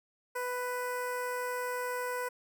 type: tone with notch filter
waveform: 15% pulse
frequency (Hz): 495.9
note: B4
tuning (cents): +7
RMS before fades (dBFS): -35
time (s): 0.35-2.29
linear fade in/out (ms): 10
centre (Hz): 3900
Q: 0.63
effects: none